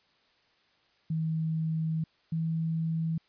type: tone pair in turn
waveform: sine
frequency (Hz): 160 / 162.42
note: D#3 / E3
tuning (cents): +49 / -25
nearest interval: unison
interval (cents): 26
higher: second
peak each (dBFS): -27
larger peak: neither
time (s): 1.1-2.04 / 2.32-3.18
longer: first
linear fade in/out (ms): 5
effects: white hiss -67 dBFS RMS until 3.28 s + resampled to 11025 Hz